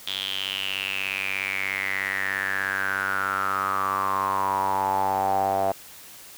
sawtooth tone with band-pass filter sweep, 96.8 Hz, G2, 21 cents flat, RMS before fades -26 dBFS, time 0.07-5.72 s, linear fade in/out 5 ms, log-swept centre 3400 to 700 Hz, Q 9.1, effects white hiss -45 dBFS RMS until 6.37 s

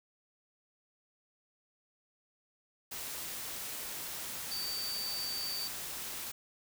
sine tone in noise, 4602 Hz, D8, 36 cents flat, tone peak -36 dBFS, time 4.51-5.68 s, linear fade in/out 10 ms, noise white, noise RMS -41 dBFS, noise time 2.91-6.32 s, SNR +2 dB, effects none

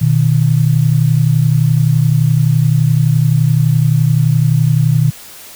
sine tone pair together, 121.99 / 153.7 Hz, B2 / D#3, -21 / -21 cents, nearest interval major third, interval 400 cents, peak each -11 dBFS, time 0.01-5.11 s, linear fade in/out 10 ms, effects white hiss -35 dBFS RMS until 5.55 s

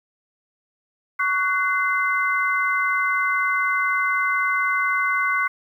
sine tone cluster, 1121 / 1489 / 2065 Hz, C#6 / F#6 / C7, +19 / +11 / -23 cents, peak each -23 dBFS, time 1.19-5.48 s, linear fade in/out 10 ms, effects 9-bit

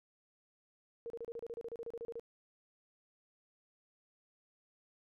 sine tone bursts, 465.6 Hz, A#4, 2 cents flat, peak -40 dBFS, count 16, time 1.06-2.196 s, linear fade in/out 0 ms, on 41 ms, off 32 ms, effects none

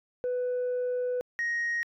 sine tone pair in turn, 496.8 / 1875.7 Hz, B4 / A#6, +10 / +10 cents, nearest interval octave + major seventh, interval 2300 cents, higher second, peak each -25 dBFS, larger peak neither, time 0.24-1.21 / 1.39-1.83 s, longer first, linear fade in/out 0 ms, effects tanh soft clip ceiling -25 dBFS

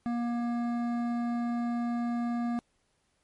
sine tone with hard clipping, 237.6 Hz, A#3, 33 cents sharp, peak -30 dBFS, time 0.06-2.59 s, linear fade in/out 0 ms, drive 12 dB, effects pink hiss -73 dBFS RMS until 3.23 s + MP3 48 kbps

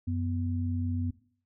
sine tone pair together, 92.5 / 246.9 Hz, F#2 / B3, 0 / 0 cents, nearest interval octave + perfect fourth, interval 1700 cents, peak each -29 / -33 dBFS, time 0.07-1.11 s, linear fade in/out 10 ms, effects noise-tail reverb RT60 0.5 s tail -18 dB re dry

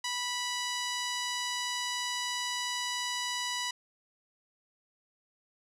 5% pulse tone with low-pass filter, 983 Hz, B5, 8 cents flat, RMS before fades -34 dBFS, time 0.04-3.71 s, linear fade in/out 5 ms, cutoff 5800 Hz, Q 0.7, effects none

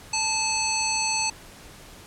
harmonic tone with a mistuned harmonic, 880 Hz, A5, in tune, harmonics 1 / 3 / 5 / 7 / 9, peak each -29 / -29 / -29 / -29 / -29 dBFS, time 0.13-1.3 s, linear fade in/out 5 ms, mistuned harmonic 3, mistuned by -30 cents, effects pink hiss -46 dBFS RMS until 2.06 s + low-pass 12000 Hz 12 dB/octave

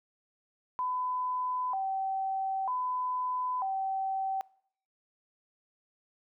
sine tone with vibrato, 880 Hz, A5, in tune, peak -29 dBFS, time 0.79-4.41 s, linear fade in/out 0 ms, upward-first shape square, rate 0.53 Hz, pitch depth 230 cents each way, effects noise-tail reverb RT60 0.6 s tail -23 dB re dry

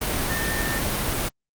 sine tone in noise, 1806 Hz, A6, 45 cents sharp, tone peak -28 dBFS, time 0.29-0.79 s, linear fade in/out 10 ms, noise pink, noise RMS -25 dBFS, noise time 0.01-1.29 s, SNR -6 dB, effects Opus 32 kbps

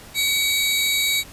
sawtooth tone pair together, 2262 / 3838 Hz, C#7 / A#7, +34 / +50 cents, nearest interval major sixth, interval 916 cents, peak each -18 dBFS, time 0.14-1.24 s, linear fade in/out 50 ms, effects pink hiss -43 dBFS RMS until 1.32 s + resampled to 32000 Hz

